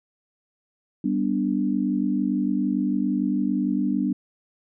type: chord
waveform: sine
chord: G major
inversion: none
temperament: equal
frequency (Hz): 196 / 246.9 / 293.7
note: G3 / B3 / D4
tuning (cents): 0 / 0 / 0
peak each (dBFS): -25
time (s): 1.04-4.13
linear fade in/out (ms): 5
effects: none